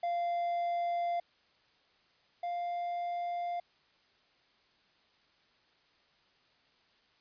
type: tone pair in turn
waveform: triangle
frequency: 693 / 698.6 Hz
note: F5 / F5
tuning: -14 / 0 cents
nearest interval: unison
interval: 14 cents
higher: second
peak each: -28 / -31 dBFS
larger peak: first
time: 0.03-1.2 / 2.43-3.6 s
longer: neither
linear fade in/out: 5 ms
effects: white hiss -68 dBFS RMS until 7.2 s + resampled to 11025 Hz